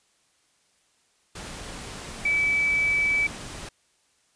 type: tone in noise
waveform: sine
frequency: 2300 Hz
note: D7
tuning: 37 cents flat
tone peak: -20 dBFS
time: 2.25-3.27 s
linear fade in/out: 5 ms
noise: pink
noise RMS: -38 dBFS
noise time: 1.35-3.69 s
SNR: +15 dB
effects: white hiss -66 dBFS RMS until 4.35 s + resampled to 22050 Hz